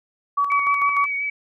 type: tone with tremolo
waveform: sine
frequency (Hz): 1137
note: C#6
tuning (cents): +44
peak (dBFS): -16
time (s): 0.37-1.06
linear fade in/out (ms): 10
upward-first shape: square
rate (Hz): 6.7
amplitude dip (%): 50
type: tone with vibrato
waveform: sine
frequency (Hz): 2266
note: C#7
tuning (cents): +37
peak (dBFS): -22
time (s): 0.5-1.3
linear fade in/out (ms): 5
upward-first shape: triangle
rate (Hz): 5.7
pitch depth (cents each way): 29
effects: none